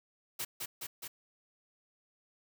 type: noise with echo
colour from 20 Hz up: white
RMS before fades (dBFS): -37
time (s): 0.39-0.45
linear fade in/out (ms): 10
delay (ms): 210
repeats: 3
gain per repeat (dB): -2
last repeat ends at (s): 1.08
effects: none